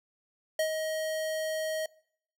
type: tone with ADSR envelope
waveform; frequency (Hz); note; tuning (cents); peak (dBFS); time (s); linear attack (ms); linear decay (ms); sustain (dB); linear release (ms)
square; 630; D#5; +21; -25; 0.59-1.86; 4; 87; -6; 3
effects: noise-tail reverb RT60 0.6 s tail -23 dB re dry